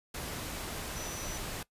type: tone in noise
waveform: sine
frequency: 5930 Hz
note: F#8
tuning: 3 cents sharp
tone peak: -43 dBFS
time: 0.96-1.38 s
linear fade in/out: 5 ms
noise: pink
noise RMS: -39 dBFS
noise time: 0.14-1.63 s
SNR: -7 dB
effects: noise-tail reverb RT60 0.1 s tail -20 dB re dry + resampled to 32000 Hz